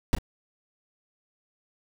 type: noise with echo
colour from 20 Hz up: brown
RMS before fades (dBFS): -20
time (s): 0.13-0.15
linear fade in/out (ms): 0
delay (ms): 35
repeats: 1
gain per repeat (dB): -12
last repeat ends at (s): 0.185
effects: none